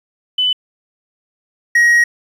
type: tone pair in turn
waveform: sine / triangle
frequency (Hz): 3003 / 1891.8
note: F#7 / A#6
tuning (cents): +25 / +25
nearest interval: minor sixth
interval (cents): 800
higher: first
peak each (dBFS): -12 / -6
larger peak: second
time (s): 0.38-0.53 / 1.75-2.04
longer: second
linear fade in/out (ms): 5
effects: resampled to 32000 Hz + 8-bit